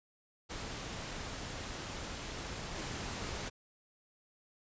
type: noise with level steps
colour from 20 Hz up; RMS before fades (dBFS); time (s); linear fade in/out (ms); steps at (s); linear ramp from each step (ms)
pink; -42 / -40; 0.49-3.5; 20; 2.74; 5
effects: resampled to 16000 Hz